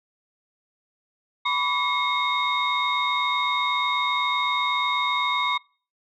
sine tone cluster, 991 / 1139 / 2164 / 3713 Hz, B5 / C#6 / C#7 / A#7, +6 / +47 / -42 / -8 cents, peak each -26 dBFS, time 1.45-5.58 s, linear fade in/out 10 ms, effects noise-tail reverb RT60 0.4 s tail -25 dB re dry + tanh soft clip ceiling -12 dBFS

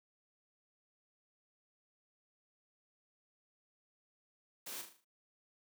white noise with echo, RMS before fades -45 dBFS, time 4.66-4.82 s, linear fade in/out 10 ms, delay 38 ms, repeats 6, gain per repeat -6 dB, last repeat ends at 5.048 s, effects high-pass 200 Hz 12 dB/octave

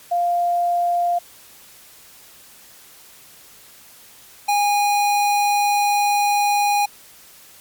sine / square tone pair in turn, 698.5 / 819.9 Hz, F5 / G#5, 0 / -22 cents, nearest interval minor third, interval 278 cents, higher second, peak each -16 / -16 dBFS, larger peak neither, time 0.11-1.19 / 4.48-6.86 s, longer second, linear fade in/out 10 ms, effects white hiss -46 dBFS RMS until 7.6 s + MP3 96 kbps

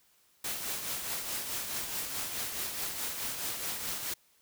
white noise with tremolo, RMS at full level -34 dBFS, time 0.44-4.14 s, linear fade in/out 5 ms, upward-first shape triangle, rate 4.7 Hz, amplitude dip 50%, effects white hiss -67 dBFS RMS until 4.41 s

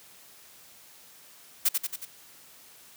blue noise with echo, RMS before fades -22 dBFS, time 1.65-1.69 s, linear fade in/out 10 ms, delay 91 ms, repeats 4, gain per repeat -4 dB, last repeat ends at 2.054 s, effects white hiss -53 dBFS RMS until 2.96 s + high-pass 80 Hz 12 dB/octave

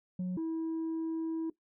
sine tone pair in turn, 182.2 / 324.6 Hz, F#3 / E4, -26 / -27 cents, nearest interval minor seventh, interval 999 cents, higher second, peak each -29 / -29 dBFS, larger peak neither, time 0.19-0.37 / 0.37-1.5 s, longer second, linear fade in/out 5 ms, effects noise-tail reverb RT60 0.1 s tail -17 dB re dry + tanh soft clip ceiling -31 dBFS

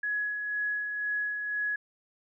sine tone with tremolo, 1681 Hz, G#6, 20 cents sharp, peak -27 dBFS, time 0.03-1.76 s, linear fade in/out 5 ms, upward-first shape sine, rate 2 Hz, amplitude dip 40%, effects none

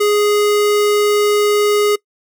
square tone, 415.3 Hz, G#4, in tune, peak -12 dBFS, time 0-1.96 s, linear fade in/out 10 ms, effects noise-tail reverb RT60 0.1 s tail -23 dB re dry

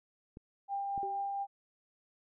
clicks, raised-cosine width 3 ms, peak -34 dBFS, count 2, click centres 0.371 / 0.978 s
sine tone with tremolo, 796 Hz, G5, 26 cents sharp, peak -32 dBFS, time 0.68-1.47 s, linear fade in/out 50 ms, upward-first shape triangle, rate 4.3 Hz, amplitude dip 25%
sine tone with exponential decay, 387.8 Hz, G4, 19 cents flat, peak -37 dBFS, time 1.03-1.35 s, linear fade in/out 0 ms, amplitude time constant 68 ms
effects none

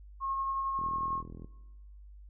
sine tone with tremolo, 1082 Hz, C#6, 42 cents flat, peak -29 dBFS, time 0.2-1.23 s, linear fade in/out 50 ms, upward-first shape sine, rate 11 Hz, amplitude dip 25%
click train, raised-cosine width 3 ms, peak -33 dBFS, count 28, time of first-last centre 0.79-1.445 s, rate 41.2 Hz
effects noise-tail reverb RT60 1.0 s tail -17 dB re dry + added 50 Hz sine -48 dBFS peak until 2.29 s

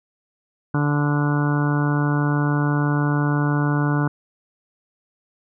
harmonic tone, 146.1 Hz, D3, 9 cents flat, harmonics 1 / 2 / 3 / 4 / 5 / 6 / 7 / 8 / 9 / 10, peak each -19 / -23 / -32 / -35 / -35 / -33 / -32 / -34 / -36 / -30 dBFS, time 0.74-4.08 s, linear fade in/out 5 ms, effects none

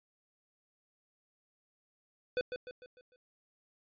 square tone with echo, 500 Hz, B4, 21 cents sharp, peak -30 dBFS, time 2.37-2.41 s, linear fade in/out 0 ms, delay 150 ms, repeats 5, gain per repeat -7 dB, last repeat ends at 3.16 s, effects resampled to 11025 Hz

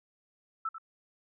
sine tone with echo, 1319 Hz, E6, 1 cent sharp, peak -30 dBFS, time 0.65-0.69 s, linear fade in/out 5 ms, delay 93 ms, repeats 1, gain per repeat -10 dB, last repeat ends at 0.783 s, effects none

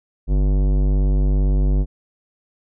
sine tone with tanh clipping, 48.84 Hz, G1, 6 cents flat, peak -16 dBFS, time 0.27-1.86 s, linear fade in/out 50 ms, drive 17 dB, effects none

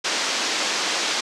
white band-pass noise, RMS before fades -24 dBFS, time 0.04-1.21 s, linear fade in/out 10 ms, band 240 to 6200 Hz, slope 24 dB/octave, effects low-pass 10000 Hz 12 dB/octave

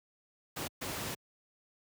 pink noise bursts at uneven times, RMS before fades -38 dBFS, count 2, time 0.56-0.68 / 0.81-1.15 s, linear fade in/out 10 ms, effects high-pass 80 Hz 12 dB/octave

